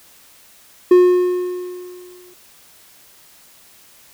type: tone with exponential decay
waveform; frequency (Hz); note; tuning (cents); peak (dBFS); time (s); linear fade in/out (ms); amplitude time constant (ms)
triangle; 360; F#4; -47; -3; 0.91-2.34; 5; 310
effects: white hiss -48 dBFS RMS until 4.13 s